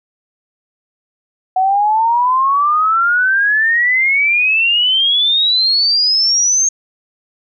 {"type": "exponential sweep", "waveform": "sine", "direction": "up", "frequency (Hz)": [740, 6470], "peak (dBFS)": -10, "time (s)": [1.56, 6.69], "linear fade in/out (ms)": 5, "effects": []}